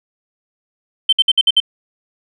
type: tone bursts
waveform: sine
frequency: 3100 Hz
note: G7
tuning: 20 cents flat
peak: -7 dBFS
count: 6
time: 1.09-1.602 s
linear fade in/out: 5 ms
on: 37 ms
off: 58 ms
effects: tanh soft clip ceiling -3 dBFS